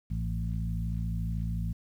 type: harmonic tone with a mistuned harmonic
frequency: 56 Hz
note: A1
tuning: 31 cents sharp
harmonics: 1 / 2 / 3 / 4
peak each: -32 / -34 / -35 / -43 dBFS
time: 0.1-1.73 s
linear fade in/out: 10 ms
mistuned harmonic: 2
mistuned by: -36 cents
effects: 10-bit